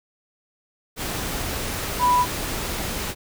sine tone in noise, 987.8 Hz, B5, in tune, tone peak -15 dBFS, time 1.99-2.26 s, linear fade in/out 50 ms, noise pink, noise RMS -28 dBFS, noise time 0.96-3.15 s, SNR +10 dB, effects none

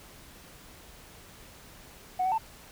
sine tone with pitch steps, 737 / 753 / 890 Hz, F#5 / F#5 / A5, -7 / +30 / +20 cents, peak -23 dBFS, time 2.19-2.382 s, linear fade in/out 10 ms, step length 64 ms, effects tanh soft clip ceiling -21 dBFS + pink hiss -51 dBFS RMS until 2.71 s

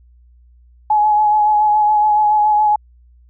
sine tone with vibrato, 845 Hz, G#5, 30 cents sharp, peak -10 dBFS, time 0.9-2.76 s, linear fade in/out 5 ms, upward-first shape sine, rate 7.1 Hz, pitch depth 23 cents each way, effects added 60 Hz sine -45 dBFS peak until 3.29 s

